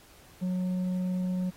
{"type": "tone with tanh clipping", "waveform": "triangle", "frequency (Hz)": 182.9, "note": "F#3", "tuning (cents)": -20, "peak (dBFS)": -28, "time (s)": [0.41, 1.51], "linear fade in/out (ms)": 20, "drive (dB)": 9, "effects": ["pink hiss -56 dBFS RMS until 1.56 s", "AAC 48 kbps"]}